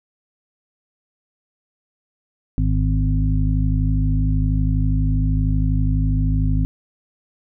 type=harmonic tone with a mistuned harmonic; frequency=51.6 Hz; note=G#1; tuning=10 cents flat; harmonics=1 / 2 / 3 / 5; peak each=-18 / -21 / -23 / -25 dBFS; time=2.58-6.65 s; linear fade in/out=0 ms; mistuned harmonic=1; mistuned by=-33 cents; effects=none